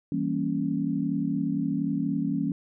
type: chord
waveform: sine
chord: E diminished seventh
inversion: none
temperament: equal with one note detuned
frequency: 164.15 / 196 / 233.1 / 277.2 Hz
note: E3 / G3 / Bb3 / Db4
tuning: -7 / 0 / 0 / 0 cents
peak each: -31 / -31 / -31 / -28 dBFS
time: 0.12-2.52 s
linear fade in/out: 2 ms
effects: none